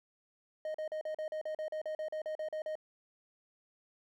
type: tone bursts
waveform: triangle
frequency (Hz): 621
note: D#5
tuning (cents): -3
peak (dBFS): -33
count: 16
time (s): 0.65-2.754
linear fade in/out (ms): 2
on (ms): 94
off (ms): 40
effects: none